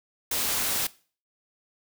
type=noise; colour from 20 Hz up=white; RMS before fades=-27 dBFS; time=0.31-0.87 s; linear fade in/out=5 ms; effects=noise-tail reverb RT60 0.4 s tail -20 dB re dry